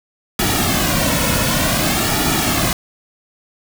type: noise with flanger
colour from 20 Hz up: pink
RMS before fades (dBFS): -17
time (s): 0.39-2.73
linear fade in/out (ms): 2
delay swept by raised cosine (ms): 1.9 to 2.53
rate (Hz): 0.54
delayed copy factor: -0.65
effects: none